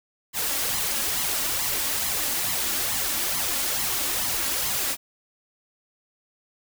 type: noise with flanger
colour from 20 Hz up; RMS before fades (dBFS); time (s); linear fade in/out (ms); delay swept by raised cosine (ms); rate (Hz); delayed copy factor
white; -26; 0.33-4.97; 50; 0.96 to 3.66; 2.3; +0.6
effects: none